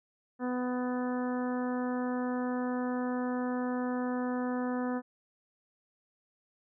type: harmonic tone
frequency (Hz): 249.5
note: B3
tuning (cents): +18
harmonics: 1 / 2 / 3 / 4 / 5 / 6 / 7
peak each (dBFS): -31 / -37 / -41 / -43 / -45 / -47 / -48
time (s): 0.39-5.02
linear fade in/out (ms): 50
effects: none